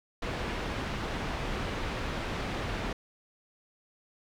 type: low-pass noise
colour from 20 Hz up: pink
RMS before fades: -34 dBFS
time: 0.22-2.93 s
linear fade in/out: 5 ms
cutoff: 3100 Hz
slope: 12 dB/octave
effects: none